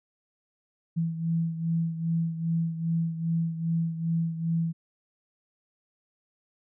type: beating tone pair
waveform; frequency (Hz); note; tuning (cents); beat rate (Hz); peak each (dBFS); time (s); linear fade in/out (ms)
sine; 164.81 / 167.31; E3 / E3; 0 / +26; 2.5; -26 / -32; 0.96-4.73; 20
effects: none